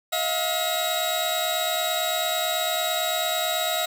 sawtooth tone cluster, 641 / 710 / 3829 Hz, E5 / F5 / A#7, -49 / +28 / +46 cents, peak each -24 dBFS, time 0.12-3.86 s, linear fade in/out 10 ms, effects none

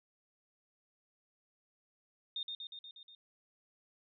sine tone with echo, 3658 Hz, A#7, 33 cents flat, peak -36 dBFS, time 2.36-2.43 s, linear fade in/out 2 ms, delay 120 ms, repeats 6, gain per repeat -3 dB, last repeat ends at 3.15 s, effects none

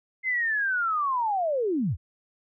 sine linear sweep, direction down, 2093 to 59.2 Hz, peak -23 dBFS, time 0.23-1.97 s, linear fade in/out 50 ms, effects none

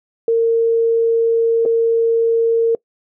sine tone with dropouts, 458.4 Hz, A#4, 29 cents flat, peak -11 dBFS, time 0.28-2.75 s, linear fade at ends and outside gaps 2 ms, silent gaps 1.653-1.659 s, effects noise-tail reverb RT60 0.1 s tail -23 dB re dry

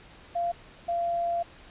sine tone pair in turn, 691 / 687 Hz, F5 / F5, -19 / -29 cents, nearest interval unison, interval 10 cents, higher first, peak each -25 dBFS, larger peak neither, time 0.35-0.52 / 0.88-1.43 s, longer second, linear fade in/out 10 ms, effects pink hiss -51 dBFS RMS until 1.7 s + resampled to 8000 Hz

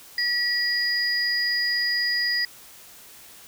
sine tone pair together, 1927 / 4898 Hz, B6 / D#8, -43 / -28 cents, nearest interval octave + major third, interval 1615 cents, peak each -24 dBFS, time 0.18-2.45 s, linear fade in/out 2 ms, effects white hiss -47 dBFS RMS until 3.47 s

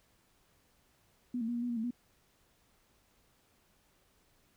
sine tone with pitch steps, 245.9 / 225.7 / 239.6 / 237.1 / 243.8 / 237 / 221.8 / 242.9 Hz, B3 / A3 / A#3 / A#3 / B3 / A#3 / A3 / B3, -7 / +44 / +48 / +30 / -22 / +29 / +14 / -29 cents, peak -32 dBFS, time 1.34-1.908 s, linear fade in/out 5 ms, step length 71 ms, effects pink hiss -70 dBFS RMS until 4.56 s

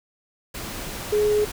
sine tone in noise, 420 Hz, G#4, 19 cents sharp, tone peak -17 dBFS, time 1.12-1.45 s, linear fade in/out 10 ms, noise pink, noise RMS -33 dBFS, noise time 0.54-1.52 s, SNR +13 dB, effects none

